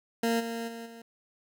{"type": "tone with level steps", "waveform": "20% pulse", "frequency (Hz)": 230.5, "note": "A#3", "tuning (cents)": -19, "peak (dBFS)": [-20, -28, -34, -40], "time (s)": [0.23, 1.02], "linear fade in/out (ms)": 5, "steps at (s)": [0.39, 0.67, 0.85], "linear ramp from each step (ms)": 20, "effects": []}